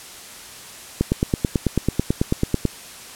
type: click train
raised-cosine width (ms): 3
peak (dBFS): -4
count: 16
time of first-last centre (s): 1.01-2.653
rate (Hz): 9.13
effects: white hiss -39 dBFS RMS until 3.15 s + low-pass 11000 Hz 12 dB/octave